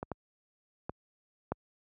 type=clicks; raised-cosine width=1 ms; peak=-22 / -21 / -21 / -17 dBFS; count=4; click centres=0.029 / 0.117 / 0.895 / 1.52 s; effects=high-pass 60 Hz 12 dB/octave